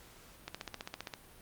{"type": "click train", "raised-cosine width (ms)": 0.2, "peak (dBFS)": -22, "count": 11, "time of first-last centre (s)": [0.48, 1.138], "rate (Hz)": 15.2, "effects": ["pink hiss -57 dBFS RMS until 1.41 s", "Opus 48 kbps"]}